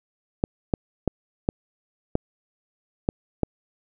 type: clicks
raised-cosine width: 2 ms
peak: -7 dBFS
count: 7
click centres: 0.439 / 0.738 / 1.077 / 1.489 / 2.154 / 3.089 / 3.433 s
effects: none